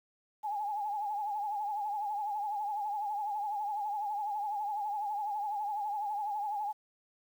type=tone with vibrato; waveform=sine; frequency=830.6 Hz; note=G#5; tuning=in tune; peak=-32 dBFS; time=0.43-6.73 s; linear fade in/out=20 ms; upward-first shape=triangle; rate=12 Hz; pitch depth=86 cents each way; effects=10-bit